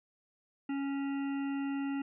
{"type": "harmonic tone", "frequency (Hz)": 277.2, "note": "C#4", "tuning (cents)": 0, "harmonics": [1, 3, 5, 7, 9, 10], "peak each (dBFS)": [-32, -46, -49, -51, -57, -52], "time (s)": [0.69, 2.02], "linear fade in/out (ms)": 5, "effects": []}